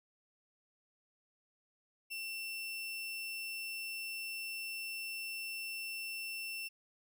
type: tone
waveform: 35% pulse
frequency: 2700 Hz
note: E7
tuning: 41 cents sharp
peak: -38 dBFS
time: 2.1-6.69 s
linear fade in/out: 20 ms
effects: none